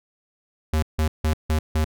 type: tone bursts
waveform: square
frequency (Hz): 77.9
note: D#2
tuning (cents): +3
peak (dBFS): -19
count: 5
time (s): 0.73-1.845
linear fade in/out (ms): 5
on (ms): 95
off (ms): 160
effects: none